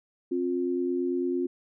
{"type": "tone pair together", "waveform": "sine", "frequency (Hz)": [265.7, 354.7], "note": ["C4", "F4"], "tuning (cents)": [27, 27], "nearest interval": "perfect fourth", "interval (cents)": 500, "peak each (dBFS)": [-29, -27], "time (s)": [0.31, 1.47], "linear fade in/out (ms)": 10, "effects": []}